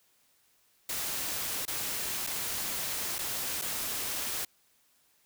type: noise with dropouts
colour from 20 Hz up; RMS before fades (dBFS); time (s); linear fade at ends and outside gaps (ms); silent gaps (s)
white; -34; 0.89-4.45; 5; 1.654-1.678 / 2.267-2.271 / 3.184-3.188 / 3.615-3.619
effects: white hiss -68 dBFS RMS until 5.25 s